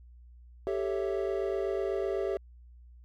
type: chord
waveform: triangle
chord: A dominant seventh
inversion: third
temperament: equal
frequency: 392 / 440 / 554.4 / 659.3 Hz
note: G4 / A4 / C#5 / E5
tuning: 0 / 0 / 0 / 0 cents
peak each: -29 / -34 / -35 / -35 dBFS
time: 0.67-2.37 s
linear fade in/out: 0 ms
effects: added 60 Hz sine -50 dBFS peak until 3.04 s